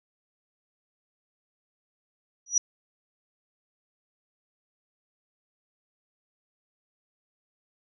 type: tone with exponential growth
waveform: sine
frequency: 5830 Hz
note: F#8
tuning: 26 cents flat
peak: -15 dBFS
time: 2.46-2.58 s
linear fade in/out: 5 ms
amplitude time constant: 24 ms
effects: none